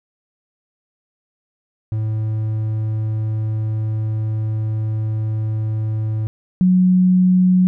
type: tone pair in turn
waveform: triangle / sine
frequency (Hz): 109 / 183.32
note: A2 / F#3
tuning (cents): -16 / -16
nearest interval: major sixth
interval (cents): 900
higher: second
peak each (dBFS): -16 / -10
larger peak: second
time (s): 1.92-6.27 / 6.61-7.67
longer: first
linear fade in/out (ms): 0
effects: none